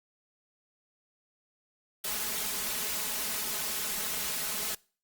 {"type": "noise with comb filter", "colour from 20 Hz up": "white", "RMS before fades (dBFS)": -33, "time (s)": [2.04, 4.75], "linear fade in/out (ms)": 5, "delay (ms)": 4.7, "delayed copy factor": 1, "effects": ["noise-tail reverb RT60 0.4 s tail -24 dB re dry", "Opus 48 kbps"]}